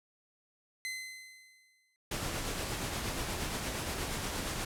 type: tone with exponential decay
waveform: sawtooth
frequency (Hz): 2050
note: C7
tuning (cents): -36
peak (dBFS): -31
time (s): 0.85-1.96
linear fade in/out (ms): 0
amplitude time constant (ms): 240
type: noise with tremolo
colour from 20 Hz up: pink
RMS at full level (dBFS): -35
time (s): 2.11-4.65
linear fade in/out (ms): 5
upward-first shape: sine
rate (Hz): 8.5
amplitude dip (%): 30
effects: low-pass 12000 Hz 12 dB/octave